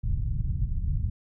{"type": "low-pass noise", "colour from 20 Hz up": "pink", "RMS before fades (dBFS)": -27, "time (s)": [0.03, 1.1], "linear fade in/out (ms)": 10, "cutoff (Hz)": 130, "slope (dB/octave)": 24, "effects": []}